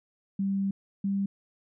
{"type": "tone pair in turn", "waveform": "sine", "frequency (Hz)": [196, 197.48], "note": ["G3", "G3"], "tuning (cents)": [0, 13], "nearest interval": "unison", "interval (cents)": 13, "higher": "second", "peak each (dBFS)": -25, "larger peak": "neither", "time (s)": [[0.39, 0.71], [1.04, 1.26]], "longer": "first", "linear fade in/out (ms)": 5, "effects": []}